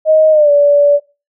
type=tone with pitch glide; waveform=sine; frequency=626 to 577.4 Hz; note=D#5 to D5; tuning=+10 to -30 cents; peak=-5 dBFS; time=0.05-1 s; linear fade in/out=50 ms; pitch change=-140 cents; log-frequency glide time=0.31-0.51 s; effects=noise-tail reverb RT60 0.3 s tail -20 dB re dry